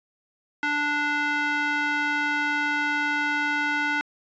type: tone with band-pass filter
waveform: square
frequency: 293.7 Hz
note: D4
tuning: in tune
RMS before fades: -25 dBFS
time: 0.63-4.01 s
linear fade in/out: 0 ms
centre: 1700 Hz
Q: 2.3
effects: resampled to 16000 Hz